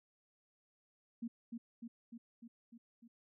sine tone with echo, 233.1 Hz, A#3, in tune, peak -38 dBFS, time 1.22-1.28 s, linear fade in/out 10 ms, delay 300 ms, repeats 6, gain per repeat -3 dB, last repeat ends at 3.08 s, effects none

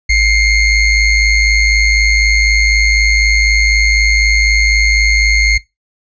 square ring-modulated tone, 1082 Hz, C#6, 42 cents flat, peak -6 dBFS, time 0.09-5.58 s, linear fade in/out 10 ms, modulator 1030 Hz, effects noise-tail reverb RT60 0.2 s tail -20 dB re dry + resampled to 16000 Hz

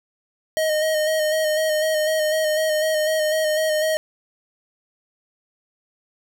square tone with vibrato, 622.3 Hz, D#5, in tune, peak -19 dBFS, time 0.57-3.97 s, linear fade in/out 0 ms, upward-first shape square, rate 4 Hz, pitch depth 24 cents each way, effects none

